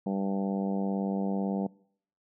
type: harmonic tone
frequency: 98 Hz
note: G2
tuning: in tune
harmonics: 2 / 3 / 4 / 5 / 6 / 7 / 8 / 9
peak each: -29 / -37 / -40 / -38 / -43 / -41 / -43 / -47 dBFS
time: 0.06-1.67 s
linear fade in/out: 5 ms
effects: noise-tail reverb RT60 0.6 s tail -23 dB re dry